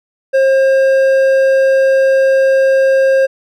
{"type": "tone with hard clipping", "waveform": "triangle", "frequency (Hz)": 535, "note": "C5", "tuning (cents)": 38, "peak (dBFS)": -9, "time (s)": [0.33, 3.27], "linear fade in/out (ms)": 20, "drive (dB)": 10, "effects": []}